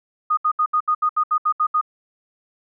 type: tone bursts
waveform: sine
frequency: 1236 Hz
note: D#6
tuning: 12 cents flat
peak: -15 dBFS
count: 11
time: 0.3-1.813 s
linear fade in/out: 10 ms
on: 73 ms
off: 71 ms
effects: none